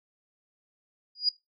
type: tone with exponential growth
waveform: sine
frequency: 4883 Hz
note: D#8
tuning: 33 cents flat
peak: -18 dBFS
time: 1.15-1.29 s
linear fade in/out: 5 ms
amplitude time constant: 30 ms
effects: noise-tail reverb RT60 0.2 s tail -18 dB re dry